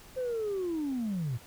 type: linear sweep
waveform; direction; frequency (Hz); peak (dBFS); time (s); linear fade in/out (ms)
sine; down; 523.3 to 110; -28; 0.16-1.38; 20
effects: tanh soft clip ceiling -27 dBFS + pink hiss -53 dBFS RMS until 1.46 s